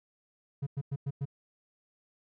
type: tone bursts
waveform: triangle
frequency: 139.3 Hz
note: C#3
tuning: 9 cents sharp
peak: -28 dBFS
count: 5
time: 0.62-1.255 s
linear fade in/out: 10 ms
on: 47 ms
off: 100 ms
effects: none